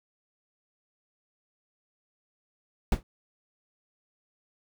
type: noise with exponential decay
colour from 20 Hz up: brown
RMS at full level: -19 dBFS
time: 2.92-3.03 s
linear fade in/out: 2 ms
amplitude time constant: 22 ms
effects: none